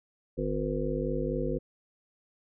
harmonic tone with a mistuned harmonic, 51.6 Hz, G#1, 10 cents flat, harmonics 1 / 3 / 5 / 7 / 9 / 10, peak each -35 / -35 / -35 / -35 / -35 / -35 dBFS, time 0.37-1.59 s, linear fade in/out 20 ms, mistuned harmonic 10, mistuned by -25 cents, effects none

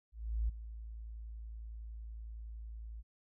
sine tone with ADSR envelope, 55.4 Hz, A1, 13 cents sharp, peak -29 dBFS, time 0.12-3.03 s, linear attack 370 ms, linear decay 7 ms, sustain -14 dB, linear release 36 ms, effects none

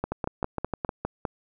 two click trains, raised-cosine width 1 ms, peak -14 / -13 dBFS, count 6 / 7, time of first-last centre 0.12-0.892 / 0.04-1.252 s, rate 6.48 / 4.95 Hz, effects none

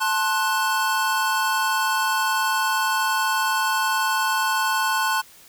square chord, F# diminished, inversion first, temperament equal with one note detuned, 880 / 1058.7 / 1480 Hz, A5 / C6 / F#6, 0 / +20 / 0 cents, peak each -25 dBFS, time 0-5.22 s, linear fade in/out 20 ms, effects white hiss -49 dBFS RMS until 5.48 s

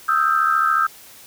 sine tone cluster, 1257 / 1331 / 1574 Hz, D#6 / E6 / G6, +17 / +16 / +7 cents, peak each -19 / -18 / -22 dBFS, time 0.08-0.87 s, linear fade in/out 10 ms, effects white hiss -44 dBFS RMS until 1.26 s

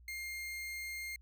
40% pulse tone, 2118 Hz, C7, 21 cents sharp, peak -39 dBFS, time 0.08-1.16 s, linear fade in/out 2 ms, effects added 60 Hz sine -56 dBFS peak until 1.21 s

